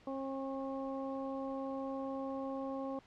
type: harmonic tone with a mistuned harmonic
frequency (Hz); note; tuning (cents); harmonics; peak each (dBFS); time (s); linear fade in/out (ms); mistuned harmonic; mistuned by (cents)
269.3; C#4; -50; 1 / 2 / 3 / 4; -40 / -41 / -47 / -48; 0.07-2.99; 2; 4; +18
effects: pink hiss -63 dBFS RMS until 3.06 s + low-pass 4000 Hz 12 dB/octave

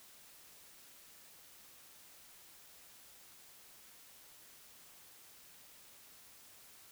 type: silence
effects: white hiss -59 dBFS RMS until 6.91 s

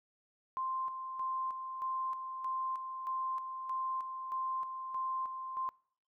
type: tone with tremolo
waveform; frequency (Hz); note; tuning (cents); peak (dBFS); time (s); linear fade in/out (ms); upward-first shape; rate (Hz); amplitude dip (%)
sine; 1046.5; C6; 0; -33; 0.57-5.69; 0; square; 1.6; 50
effects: noise-tail reverb RT60 0.6 s tail -25 dB re dry

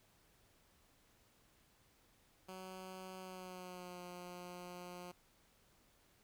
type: tone with pitch glide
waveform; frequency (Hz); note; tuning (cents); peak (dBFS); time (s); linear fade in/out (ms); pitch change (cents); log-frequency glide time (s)
10% pulse; 186.9 to 178.15; F#3 to F3; +18 to +35; -40; 2.48-5.12; 10; -83; 3.19-4.02
effects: pink hiss -71 dBFS RMS until 6.23 s

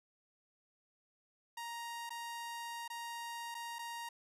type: tone with dropouts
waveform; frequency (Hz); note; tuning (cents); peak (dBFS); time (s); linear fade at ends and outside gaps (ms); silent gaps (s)
sawtooth; 936; A#5; +7; -38; 1.57-4.09; 5; 2.094-2.104 / 2.879-2.9 / 3.545-3.549 / 3.786-3.79
effects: resampled to 32000 Hz

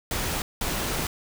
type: noise bursts at uneven times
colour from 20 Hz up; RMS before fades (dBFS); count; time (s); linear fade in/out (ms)
pink; -28; 2; 0.11-0.42 / 0.61-1.07; 2
effects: none

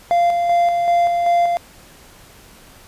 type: tone with tremolo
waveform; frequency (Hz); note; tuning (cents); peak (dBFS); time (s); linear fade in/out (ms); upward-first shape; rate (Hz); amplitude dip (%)
triangle; 693; F5; -14; -10; 0.11-1.57; 0; square; 2.6; 35
effects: pink hiss -45 dBFS RMS until 2.87 s + resampled to 32000 Hz

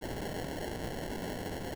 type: noise with sample-and-hold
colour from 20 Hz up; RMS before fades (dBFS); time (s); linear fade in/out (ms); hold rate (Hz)
blue; -38; 0.01-1.75; 20; 1225
effects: none

